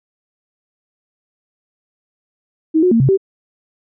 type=tone with pitch steps; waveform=sine; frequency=317.7 / 363.4 / 229 / 133.5 / 386.8 Hz; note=D#4 / F#4 / A#3 / C3 / G4; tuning=+36 / -31 / -31 / +35 / -23 cents; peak=-9 dBFS; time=2.74-3.175 s; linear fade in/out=20 ms; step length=87 ms; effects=none